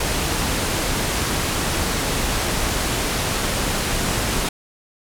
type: low-pass noise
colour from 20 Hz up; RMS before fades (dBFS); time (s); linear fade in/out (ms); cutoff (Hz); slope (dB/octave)
pink; -22; 0-4.49; 5; 12000; 24
effects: none